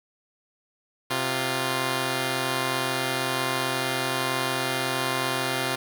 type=tone pair together; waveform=5% pulse; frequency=130.8 / 349.2 Hz; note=C3 / F4; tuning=0 / 0 cents; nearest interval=octave + perfect fourth; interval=1700 cents; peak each=-16 dBFS; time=1.1-5.76 s; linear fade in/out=10 ms; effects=none